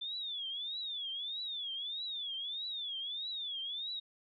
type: tone with vibrato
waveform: sine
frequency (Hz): 3520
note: A7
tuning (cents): 0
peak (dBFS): -37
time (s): 0.01-4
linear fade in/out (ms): 10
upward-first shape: triangle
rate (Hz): 1.6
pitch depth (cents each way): 210
effects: none